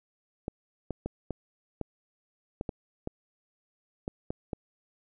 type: clicks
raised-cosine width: 2 ms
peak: -19 dBFS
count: 11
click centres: 0.481 / 0.907 / 1.06 / 1.307 / 1.813 / 2.611 / 2.692 / 3.074 / 4.079 / 4.305 / 4.532 s
effects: none